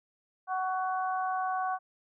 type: harmonic tone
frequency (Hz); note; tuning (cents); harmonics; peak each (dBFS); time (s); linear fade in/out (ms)
373.4; F#4; +16; 2 / 3 / 4; -30 / -34 / -39; 0.47-1.79; 50
effects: none